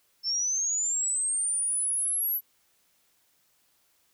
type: linear sweep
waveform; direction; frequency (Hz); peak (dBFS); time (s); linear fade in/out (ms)
sine; up; 5280 to 11840; -25; 0.23-2.41; 50
effects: white hiss -68 dBFS RMS until 4.13 s